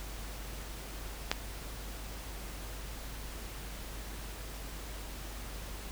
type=clicks; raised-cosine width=0.2 ms; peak=-10 / -27 dBFS; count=2; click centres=1.315 / 1.326 s; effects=added 50 Hz sine -42 dBFS peak until 5.91 s + pink hiss -46 dBFS RMS until 5.91 s